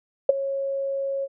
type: tone with ADSR envelope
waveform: sine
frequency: 548 Hz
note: C#5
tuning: 20 cents flat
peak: -8 dBFS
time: 0.29-1.28 s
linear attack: 4 ms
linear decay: 16 ms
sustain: -16 dB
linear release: 44 ms
effects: none